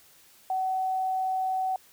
sine tone, 754 Hz, F#5, 32 cents sharp, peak -25 dBFS, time 0.5-1.76 s, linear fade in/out 2 ms, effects white hiss -57 dBFS RMS until 1.92 s

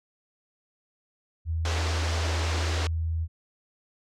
sine tone, 81.6 Hz, E2, 17 cents flat, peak -25 dBFS, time 1.45-3.28 s, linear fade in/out 50 ms
pink band-pass noise, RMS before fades -33 dBFS, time 1.65-2.87 s, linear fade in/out 2 ms, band 290 to 6600 Hz, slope 24 dB/octave
effects none

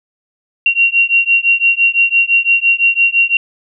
sine beating tone pair, 2749 / 2754.9 Hz, F7 / F7, -28 / -24 cents, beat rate 5.9 Hz, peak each -12 dBFS, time 0.66-3.37 s, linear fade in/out 2 ms, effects none

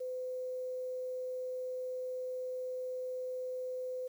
sine tone with quantisation, 508 Hz, B4, 49 cents sharp, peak -36 dBFS, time 0-4.08 s, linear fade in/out 10 ms, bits 10, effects none

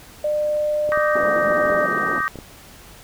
sine tone, 600 Hz, D5, 37 cents sharp, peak -18 dBFS, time 0.24-1.86 s, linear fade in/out 5 ms
clicks, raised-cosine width 2 ms, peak -20 dBFS, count 10, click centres 0.891 / 0.975 / 1.235 / 1.505 / 1.656 / 1.703 / 1.748 / 2.204 / 2.357 / 2.388 s
sine chord, Eb major seventh, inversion third, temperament just, 1166.7 / 1244.5 / 1555.6 / 1866.8 Hz, D6 / Eb6 / G6 / Bb6, -12 / 0 / -14 / +2 cents, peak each -25 dBFS, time 0.92-2.28 s, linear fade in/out 0 ms
pink band-pass noise, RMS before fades -28 dBFS, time 1.15-2.19 s, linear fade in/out 5 ms, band 190 to 760 Hz, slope 24 dB/octave
effects pink hiss -44 dBFS RMS until 3.03 s

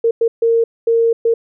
sine tone bursts at uneven times, 460 Hz, A#4, 23 cents flat, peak -10 dBFS, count 5, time 0.04-0.11 / 0.21-0.28 / 0.42-0.64 / 0.87-1.13 / 1.25-1.34 s, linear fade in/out 5 ms, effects none

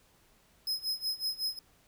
45% pulse tone with tremolo, 5110 Hz, D#8, 45 cents sharp, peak -29 dBFS, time 0.67-1.59 s, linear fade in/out 2 ms, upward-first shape sine, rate 5.4 Hz, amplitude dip 90%, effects pink hiss -65 dBFS RMS until 1.87 s

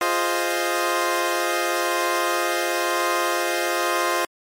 15% pulse chord, F minor seventh, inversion none, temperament equal, 349.2 / 415.3 / 523.3 / 622.3 Hz, F4 / Ab4 / C5 / Eb5, 0 / 0 / 0 / 0 cents, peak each -18 / -24 / -19 / -20 dBFS, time 0.01-4.25 s, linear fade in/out 2 ms, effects MP3 64 kbps

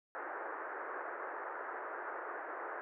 white band-pass noise, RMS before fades -43 dBFS, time 0.15-2.81 s, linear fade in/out 0 ms, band 340 to 1700 Hz, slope 48 dB/octave, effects none

